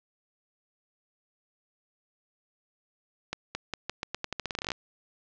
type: accelerating click train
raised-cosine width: 0.2 ms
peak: -14 dBFS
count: 19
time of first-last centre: 3.33-4.718 s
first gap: 220 ms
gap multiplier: 0.85
effects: low-pass 6000 Hz 12 dB/octave